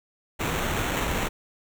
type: noise with sample-and-hold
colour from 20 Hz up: pink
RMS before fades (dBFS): -27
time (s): 0.39-1.29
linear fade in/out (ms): 20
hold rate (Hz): 4900
effects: none